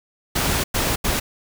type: noise bursts at uneven times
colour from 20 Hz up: pink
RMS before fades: -21 dBFS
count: 3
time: 0.35-0.64 / 0.74-0.96 / 1.04-1.2 s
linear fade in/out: 10 ms
effects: none